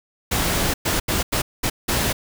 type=noise bursts at uneven times; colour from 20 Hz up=pink; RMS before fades=-21 dBFS; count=6; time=0.31-0.74 / 0.85-1 / 1.08-1.23 / 1.32-1.42 / 1.63-1.7 / 1.88-2.13 s; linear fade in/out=10 ms; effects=none